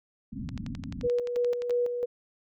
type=low-pass noise; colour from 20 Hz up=white; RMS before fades=-37 dBFS; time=0.32-1.08 s; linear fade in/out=10 ms; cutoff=280 Hz; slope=96 dB/octave
type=click train; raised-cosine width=0.2 ms; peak=-25 dBFS; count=15; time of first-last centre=0.49-1.707 s; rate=11.5 Hz
type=tone with tremolo; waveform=sine; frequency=485.6 Hz; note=B4; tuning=29 cents flat; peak=-23 dBFS; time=1.03-2.06 s; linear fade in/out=20 ms; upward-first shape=square; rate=3 Hz; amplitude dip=50%
effects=none